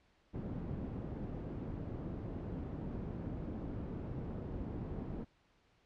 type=low-pass noise; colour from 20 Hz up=white; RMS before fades=-42 dBFS; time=0.33-5.25 s; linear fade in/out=20 ms; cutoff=250 Hz; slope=12 dB/octave; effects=pink hiss -71 dBFS RMS until 5.85 s + low-pass 4000 Hz 12 dB/octave